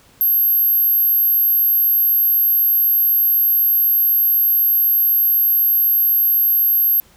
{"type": "tone", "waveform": "sine", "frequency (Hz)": 12544, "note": "G9", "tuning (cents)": 0, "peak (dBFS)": -12, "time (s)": [0.21, 7], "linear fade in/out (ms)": 0, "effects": ["pink hiss -51 dBFS RMS until 7.16 s"]}